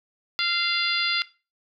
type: harmonic tone with a mistuned harmonic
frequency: 693 Hz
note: F5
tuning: 14 cents flat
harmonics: 2 / 3 / 4 / 5 / 6 / 7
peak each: -29 / -29 / -29 / -29 / -29 / -29 dBFS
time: 0.39-1.22 s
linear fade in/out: 0 ms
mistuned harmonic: 7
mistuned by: -23 cents
effects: noise-tail reverb RT60 0.3 s tail -18 dB re dry